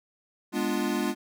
square chord, G# diminished seventh, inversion none, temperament equal, 207.7 / 246.9 / 293.7 / 349.2 Hz, G#3 / B3 / D4 / F4, 0 / 0 / 0 / 0 cents, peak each -32 dBFS, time 0.52-1.15 s, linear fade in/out 50 ms, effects none

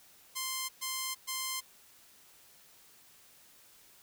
5% pulse tone bursts, 1046.5 Hz, C6, in tune, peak -22 dBFS, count 3, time 0.35-1.61 s, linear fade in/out 20 ms, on 340 ms, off 120 ms, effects white hiss -60 dBFS RMS until 4.02 s

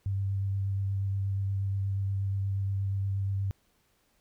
sine tone with vibrato, 98 Hz, G2, in tune, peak -27 dBFS, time 0.06-3.51 s, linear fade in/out 0 ms, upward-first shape sine, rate 8.4 Hz, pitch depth 14 cents each way, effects pink hiss -70 dBFS RMS until 4.2 s

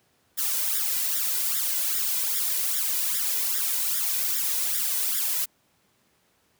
blue noise with flanger, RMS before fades -26 dBFS, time 0.37-5.46 s, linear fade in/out 20 ms, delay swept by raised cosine 0.56 to 2.06 ms, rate 2.5 Hz, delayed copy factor +1, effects pink hiss -66 dBFS RMS until 6.59 s + high-pass 100 Hz 12 dB/octave

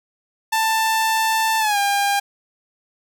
sawtooth tone with pitch glide, 887 to 804 Hz, A5 to G5, +14 to +44 cents, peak -13 dBFS, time 0.52-2.2 s, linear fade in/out 10 ms, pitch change -170 cents, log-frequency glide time 1.59-1.78 s, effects none

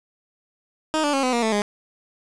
15% pulse tone with pitch steps, 312.6 / 291.7 / 272.1 / 253.9 / 236.9 / 221 / 206.2 Hz, D#4 / D4 / C#4 / B3 / A#3 / A3 / G#3, +8 / -12 / -32 / +48 / +28 / +8 / -12 cents, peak -13 dBFS, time 0.94-1.619 s, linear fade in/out 0 ms, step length 97 ms, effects resampled to 22050 Hz + 7-bit

